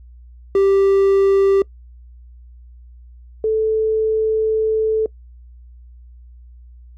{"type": "tone pair in turn", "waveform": ["triangle", "sine"], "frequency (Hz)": [392, 438], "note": ["G4", "A4"], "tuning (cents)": [0, -8], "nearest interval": "major second", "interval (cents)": 192, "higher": "second", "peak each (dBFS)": [-9, -14], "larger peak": "first", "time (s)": [[0.55, 1.62], [3.44, 5.06]], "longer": "second", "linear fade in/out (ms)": 2, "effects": ["noise-tail reverb RT60 0.1 s tail -23 dB re dry", "added 60 Hz sine -39 dBFS peak until 6.97 s"]}